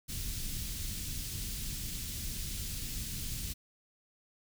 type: band-stop noise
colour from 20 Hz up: pink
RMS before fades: -38 dBFS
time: 0.08-3.54 s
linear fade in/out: 20 ms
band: 160 to 3900 Hz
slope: 12 dB/octave
effects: none